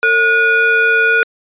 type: tone with frequency modulation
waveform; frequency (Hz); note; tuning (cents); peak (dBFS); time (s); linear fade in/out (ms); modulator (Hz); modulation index
sine; 1449; F#6; -37; -8; 0.03-1.23; 0; 998; 0.76
effects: tanh soft clip ceiling -4 dBFS + resampled to 8000 Hz